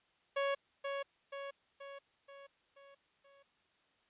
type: tone with echo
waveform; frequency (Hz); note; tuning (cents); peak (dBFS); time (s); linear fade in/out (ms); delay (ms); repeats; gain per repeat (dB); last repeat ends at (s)
sawtooth; 556; C#5; +5; -28; 0.36-0.55; 10; 480; 6; -5; 3.43
effects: white hiss -73 dBFS RMS until 4.09 s + resampled to 8000 Hz